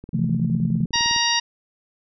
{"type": "click train", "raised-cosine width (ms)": 3, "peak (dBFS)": -24, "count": 23, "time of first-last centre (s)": [0.04, 1.162], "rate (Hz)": 19.6}
{"type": "chord", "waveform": "sine", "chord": "F major seventh", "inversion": "second", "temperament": "equal", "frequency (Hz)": [130.81, 164.81, 174.61, 220], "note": ["C3", "E3", "F3", "A3"], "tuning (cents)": [0, 0, 0, 0], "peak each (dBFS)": [-25, -23, -25, -24], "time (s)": [0.13, 0.86], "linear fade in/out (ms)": 10}
{"type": "harmonic tone", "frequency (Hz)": 940, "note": "A#5", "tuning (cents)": 14, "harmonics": [1, 2, 3, 4, 5, 6], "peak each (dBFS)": [-25, -25, -25, -25, -25, -25], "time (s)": [0.93, 1.4], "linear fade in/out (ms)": 10}
{"effects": []}